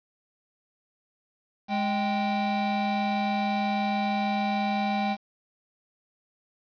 square tone pair together, 207.7 / 784 Hz, G#3 / G5, 0 / 0 cents, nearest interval octave + major seventh, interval 2300 cents, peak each -28 dBFS, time 1.68-5.17 s, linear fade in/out 50 ms, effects resampled to 11025 Hz + 8-bit

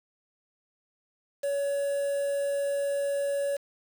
triangle tone with quantisation, 563 Hz, C#5, 27 cents sharp, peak -24 dBFS, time 1.43-3.57 s, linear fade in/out 10 ms, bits 7, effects none

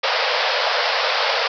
pink band-pass noise, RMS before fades -20 dBFS, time 0.03-1.48 s, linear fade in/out 10 ms, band 470 to 5300 Hz, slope 96 dB/octave, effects none

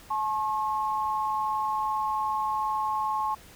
sine tone pair together, 859.4 / 1082 Hz, A5 / C#6, -41 / -42 cents, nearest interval major third, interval 399 cents, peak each -28 dBFS, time 0.1-3.35 s, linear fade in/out 10 ms, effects pink hiss -51 dBFS RMS until 3.55 s

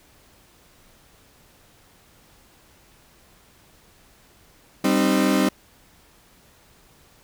35% pulse chord, C minor, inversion second, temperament equal with one note detuned, 196 / 261.6 / 306 Hz, G3 / C4 / Eb4, 0 / 0 / -29 cents, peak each -20 dBFS, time 4.84-5.49 s, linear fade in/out 5 ms, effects pink hiss -55 dBFS RMS until 7.23 s

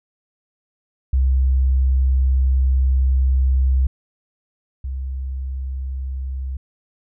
sine tone pair in turn, 65.41 / 65.9 Hz, C2 / C2, 0 / +13 cents, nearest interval unison, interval 13 cents, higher second, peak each -13 / -23 dBFS, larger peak first, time 1.13-3.87 / 4.84-6.57 s, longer first, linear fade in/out 5 ms, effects none

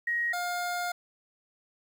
sine / 25% pulse tone pair in turn, 1887 / 708.1 Hz, A#6 / F5, +21 / +24 cents, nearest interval octave + perfect fourth, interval 1697 cents, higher first, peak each -26 dBFS, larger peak neither, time 0.07-0.33 / 0.33-0.92 s, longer second, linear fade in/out 5 ms, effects 10-bit

